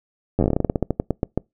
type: slowing click train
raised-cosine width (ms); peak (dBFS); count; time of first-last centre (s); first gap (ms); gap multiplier
2; -6; 20; 0.39-1.376; 10; 1.16
effects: noise-tail reverb RT60 0.2 s tail -26 dB re dry